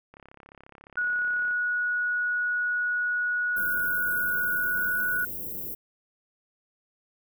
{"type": "click train", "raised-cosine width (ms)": 0.5, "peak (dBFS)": -33, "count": 48, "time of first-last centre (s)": [0.14, 1.51], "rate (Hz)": 34.3}
{"type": "tone with pitch glide", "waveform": "sine", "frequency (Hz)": [1460, 1469.3], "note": ["F#6", "F#6"], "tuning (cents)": [-24, -13], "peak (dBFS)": -24, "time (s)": [0.97, 5.25], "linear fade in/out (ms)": 5, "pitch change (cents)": 11, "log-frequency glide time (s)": [4.45, 4.97]}
{"type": "band-stop noise", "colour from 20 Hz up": "white", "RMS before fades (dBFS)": -35, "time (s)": [3.56, 5.75], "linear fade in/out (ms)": 10, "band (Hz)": [480, 14000], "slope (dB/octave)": 24}
{"effects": []}